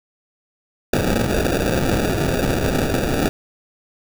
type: noise with sample-and-hold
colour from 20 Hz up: white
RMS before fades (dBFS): -19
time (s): 0.93-3.29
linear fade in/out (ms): 2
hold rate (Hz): 1050
effects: none